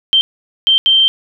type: tone bursts at uneven times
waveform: sine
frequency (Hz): 3136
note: G7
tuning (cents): 0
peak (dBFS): -7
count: 3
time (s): 0.13-0.21 / 0.67-0.78 / 0.86-1.08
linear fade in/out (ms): 0
effects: none